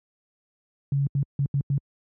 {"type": "tone bursts at uneven times", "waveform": "sine", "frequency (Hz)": 139.5, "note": "C#3", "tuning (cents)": 11, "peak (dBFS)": -20, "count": 5, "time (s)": [[0.92, 1.07], [1.15, 1.23], [1.39, 1.46], [1.54, 1.61], [1.7, 1.78]], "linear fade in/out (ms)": 2, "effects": ["high-pass 60 Hz 12 dB/octave"]}